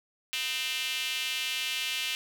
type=tone with high-pass filter; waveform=square; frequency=140.2 Hz; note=C#3; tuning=20 cents sharp; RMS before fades=-32 dBFS; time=0.33-2.15 s; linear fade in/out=0 ms; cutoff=2800 Hz; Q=3.3; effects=none